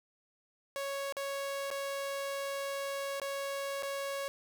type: tone with dropouts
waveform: sawtooth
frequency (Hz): 554.4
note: C#5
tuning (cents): 0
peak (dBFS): -31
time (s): 0.76-4.28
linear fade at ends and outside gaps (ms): 0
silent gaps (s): 1.124-1.168 / 1.703-1.713 / 3.199-3.217 / 3.824-3.832
effects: none